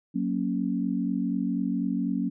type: chord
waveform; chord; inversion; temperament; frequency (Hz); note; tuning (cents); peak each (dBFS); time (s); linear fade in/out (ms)
sine; F# major; none; equal; 185 / 233.1 / 277.2; F#3 / A#3 / C#4; 0 / 0 / 0; -29; 0.14-2.3; 20
effects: none